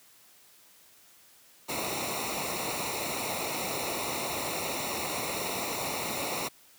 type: noise with comb filter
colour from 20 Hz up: pink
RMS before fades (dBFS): -33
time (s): 1.68-6.49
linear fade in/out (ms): 20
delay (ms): 0.62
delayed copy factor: -0.8
effects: white hiss -58 dBFS RMS until 6.78 s + high-pass 80 Hz 12 dB/octave